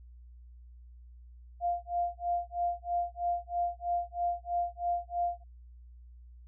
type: tone with tremolo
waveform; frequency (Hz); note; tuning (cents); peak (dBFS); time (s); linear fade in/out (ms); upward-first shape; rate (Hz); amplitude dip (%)
sine; 698.5; F5; 0; -26; 1.6-5.44; 50; sine; 3.1; 100
effects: added 60 Hz sine -49 dBFS peak until 6.47 s